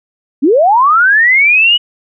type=linear sweep; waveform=sine; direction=up; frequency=243.8 to 2960 Hz; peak=-5 dBFS; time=0.42-1.78 s; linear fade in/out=20 ms; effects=none